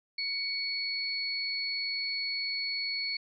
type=tone pair together; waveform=sine; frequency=2239 / 4399 Hz; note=C#7 / C#8; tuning=+17 / -14 cents; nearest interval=octave; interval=1169 cents; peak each=-35 / -32 dBFS; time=0.18-3.17 s; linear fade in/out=5 ms; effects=none